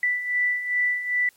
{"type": "beating tone pair", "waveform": "sine", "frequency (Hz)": [1974, 1976.5], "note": ["B6", "B6"], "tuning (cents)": [-1, 1], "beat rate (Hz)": 2.5, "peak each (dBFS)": [-28, -22], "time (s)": [0.03, 1.29], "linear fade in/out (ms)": 2, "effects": ["white hiss -59 dBFS RMS until 1.36 s", "MP3 64 kbps"]}